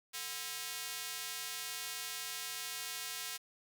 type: tone with high-pass filter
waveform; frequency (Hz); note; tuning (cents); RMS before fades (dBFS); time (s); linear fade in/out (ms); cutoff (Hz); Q
square; 146.7; D3; -2; -42; 0.13-3.38; 20; 2600; 0.52
effects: none